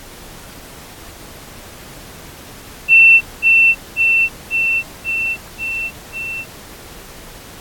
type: tone with echo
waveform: sine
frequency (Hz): 2689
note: E7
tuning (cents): +34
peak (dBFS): -4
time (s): 2.88-3.21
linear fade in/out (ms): 50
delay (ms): 540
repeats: 6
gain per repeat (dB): -3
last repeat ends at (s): 6.45
effects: pink hiss -37 dBFS RMS until 7.6 s + AAC 64 kbps